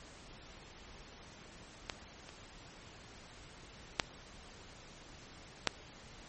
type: clicks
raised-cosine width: 0.2 ms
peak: -18 / -30 / -9 / -9 dBFS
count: 4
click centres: 1.898 / 2.291 / 3.998 / 5.673 s
effects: pink hiss -54 dBFS RMS until 6.28 s + MP3 32 kbps